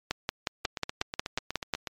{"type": "two click trains", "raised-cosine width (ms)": 0.2, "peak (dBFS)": [-16, -10], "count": [11, 10], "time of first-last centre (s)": [[0.65, 1.872], [0.11, 1.737]], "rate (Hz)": [8.18, 5.53], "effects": ["MP3 96 kbps"]}